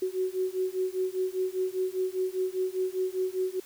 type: beating tone pair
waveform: sine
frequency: 370 / 375 Hz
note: F#4 / F#4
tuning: 0 / +23 cents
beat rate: 5 Hz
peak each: -30 dBFS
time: 0.02-3.6 s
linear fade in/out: 5 ms
effects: white hiss -52 dBFS RMS until 3.65 s